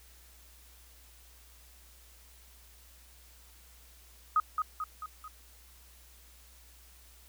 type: tone with echo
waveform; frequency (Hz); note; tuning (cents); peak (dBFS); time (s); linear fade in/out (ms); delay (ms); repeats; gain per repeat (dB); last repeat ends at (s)
sine; 1255; D#6; +15; -22; 4.36-4.4; 2; 220; 4; -5; 5.28
effects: added 60 Hz sine -57 dBFS peak until 7.28 s + white hiss -59 dBFS RMS until 7.28 s